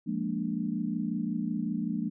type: chord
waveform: sine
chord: Bb dominant seventh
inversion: second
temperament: equal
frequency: 174.61 / 207.7 / 233.1 / 293.7 Hz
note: F3 / Ab3 / Bb3 / D4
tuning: 0 / 0 / 0 / 0 cents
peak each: -35 / -33 / -33 / -36 dBFS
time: 0.06-2.1 s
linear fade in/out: 20 ms
effects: none